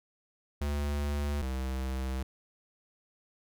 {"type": "tone pair in turn", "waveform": "square", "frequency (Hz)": [72.5, 65.32], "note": ["D2", "C2"], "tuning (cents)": [-22, -2], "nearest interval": "major second", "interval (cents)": 180, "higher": "first", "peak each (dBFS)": [-30, -32], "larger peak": "first", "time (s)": [[0.61, 1.42], [1.42, 2.23]], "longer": "neither", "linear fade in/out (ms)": 5, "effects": []}